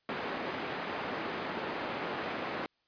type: band-pass noise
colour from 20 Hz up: pink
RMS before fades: -37 dBFS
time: 0.09-2.66 s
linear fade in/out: 0 ms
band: 270 to 2300 Hz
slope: 12 dB/octave
effects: white hiss -75 dBFS RMS until 2.87 s + resampled to 11025 Hz